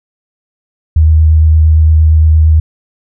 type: tone with vibrato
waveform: sine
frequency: 78.6 Hz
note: D#2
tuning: 18 cents sharp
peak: -3 dBFS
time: 0.96-2.6 s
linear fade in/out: 5 ms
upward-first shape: triangle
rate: 8.7 Hz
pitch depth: 18 cents each way
effects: none